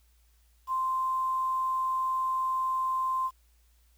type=tone with quantisation; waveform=sine; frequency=1043 Hz; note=C6; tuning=6 cents flat; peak=-26 dBFS; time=0.67-3.31 s; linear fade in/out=50 ms; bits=9; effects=added 58 Hz sine -61 dBFS peak until 3.97 s + white hiss -70 dBFS RMS until 3.97 s